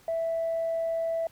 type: tone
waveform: sine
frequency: 659.3 Hz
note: E5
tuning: in tune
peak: -25 dBFS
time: 0.08-1.27 s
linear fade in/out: 2 ms
effects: tanh soft clip ceiling -22 dBFS + pink hiss -58 dBFS RMS until 1.31 s